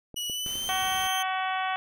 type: clicks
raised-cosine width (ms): 2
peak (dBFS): -28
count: 4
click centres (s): 0.143 / 0.298 / 0.463 / 0.555
type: tone with pitch glide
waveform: sawtooth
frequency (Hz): 2931 to 3141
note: F#7 to G7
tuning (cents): -17 to +3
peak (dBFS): -27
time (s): 0.16-1.23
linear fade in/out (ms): 10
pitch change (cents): +120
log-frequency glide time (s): 0.27-0.72
type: noise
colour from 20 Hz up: pink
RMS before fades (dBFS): -45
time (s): 0.46-1.07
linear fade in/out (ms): 0
type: harmonic tone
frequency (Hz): 376.5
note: F#4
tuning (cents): +30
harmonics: 2 / 3 / 4 / 5 / 6 / 7 / 8 / 9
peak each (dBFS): -29 / -33 / -35 / -37 / -39 / -40 / -41 / -42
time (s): 0.69-1.76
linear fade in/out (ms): 0
effects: none